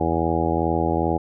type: harmonic tone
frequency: 82.41 Hz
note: E2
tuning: in tune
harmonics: 1 / 2 / 3 / 4 / 5 / 6 / 7 / 8 / 9 / 10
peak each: -27 / -28 / -29 / -25 / -28 / -29 / -30 / -37 / -28 / -27 dBFS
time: 0-1.18 s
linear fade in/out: 10 ms
effects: none